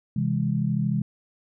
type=chord; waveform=sine; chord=C augmented; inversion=none; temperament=just; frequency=130.81 / 163.52 / 204.4 Hz; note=C3 / E3 / G#3; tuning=0 / -14 / -27 cents; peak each=-26 dBFS; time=0.16-1.02 s; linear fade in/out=5 ms; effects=none